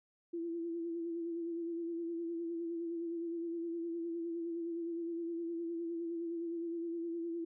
sine tone with vibrato, 336.5 Hz, E4, 36 cents sharp, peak -36 dBFS, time 0.33-7.45 s, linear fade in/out 10 ms, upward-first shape sine, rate 9.7 Hz, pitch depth 35 cents each way, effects none

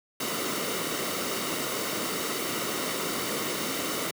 pink noise with comb filter, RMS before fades -30 dBFS, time 0.2-4.11 s, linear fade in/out 5 ms, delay 1.2 ms, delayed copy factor -0.5, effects high-pass 200 Hz 12 dB/octave

